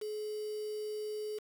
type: tone with quantisation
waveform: sine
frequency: 425 Hz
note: G#4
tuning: 40 cents sharp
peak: -36 dBFS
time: 0.01-1.39 s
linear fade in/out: 10 ms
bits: 8
effects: none